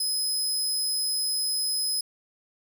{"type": "tone", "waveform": "25% pulse", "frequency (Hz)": 5070, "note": "D#8", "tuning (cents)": 32, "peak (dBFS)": -20, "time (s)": [0, 2.01], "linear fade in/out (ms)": 5, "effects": []}